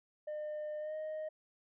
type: tone with pitch glide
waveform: sine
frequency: 605 to 621.3 Hz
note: D#5 to D#5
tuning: -49 to -3 cents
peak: -35 dBFS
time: 0.27-1.29 s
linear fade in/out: 10 ms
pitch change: +46 cents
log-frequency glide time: 0.79-0.95 s
effects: tanh soft clip ceiling -37 dBFS